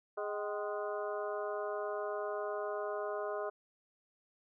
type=harmonic tone with a mistuned harmonic; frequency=207.7 Hz; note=G#3; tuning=in tune; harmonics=2 / 3 / 4 / 5 / 6 / 7; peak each=-39 / -39 / -46 / -45 / -45 / -49 dBFS; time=0.17-3.5 s; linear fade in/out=10 ms; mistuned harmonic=4; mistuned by=-130 cents; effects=none